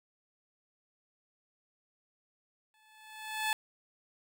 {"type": "tone with exponential growth", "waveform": "15% pulse", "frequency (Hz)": 867, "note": "A5", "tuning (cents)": -26, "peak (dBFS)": -21, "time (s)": [2.74, 3.53], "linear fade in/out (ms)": 1, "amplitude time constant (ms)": 170, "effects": []}